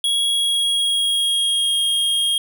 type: tone with pitch glide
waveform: square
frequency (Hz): 3322 to 3248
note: G#7 to G#7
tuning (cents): 0 to -39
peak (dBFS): -17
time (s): 0.04-2.38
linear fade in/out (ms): 2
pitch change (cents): -39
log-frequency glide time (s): 0.25-1.81
effects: none